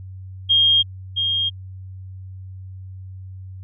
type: tone with echo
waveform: sine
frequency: 3230 Hz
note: G#7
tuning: 49 cents flat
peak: -12 dBFS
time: 0.49-0.83 s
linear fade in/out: 20 ms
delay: 670 ms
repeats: 1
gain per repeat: -6 dB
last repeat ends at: 1.5 s
effects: added 94 Hz sine -33 dBFS peak until 3.63 s